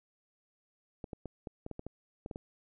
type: clicks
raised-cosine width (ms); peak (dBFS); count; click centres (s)
2; -27; 11; 1.042 / 1.132 / 1.257 / 1.472 / 1.664 / 1.713 / 1.794 / 1.866 / 2.261 / 2.312 / 2.359
effects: none